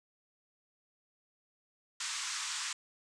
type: band-pass noise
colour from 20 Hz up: white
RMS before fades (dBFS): -38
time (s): 2-2.73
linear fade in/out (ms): 5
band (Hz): 960 to 8200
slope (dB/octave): 48
effects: none